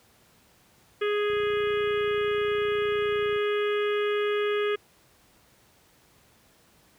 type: harmonic tone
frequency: 415.3 Hz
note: G#4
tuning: in tune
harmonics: 1 / 3 / 4 / 5 / 6 / 7 / 8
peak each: -24 / -34 / -36 / -38 / -40 / -41 / -42 dBFS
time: 1.01-4.76 s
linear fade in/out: 10 ms
type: click train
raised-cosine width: 5 ms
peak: -34 dBFS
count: 62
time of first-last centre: 1.3-3.361 s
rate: 29.6 Hz
effects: pink hiss -60 dBFS RMS until 6.98 s + high-pass 60 Hz 12 dB/octave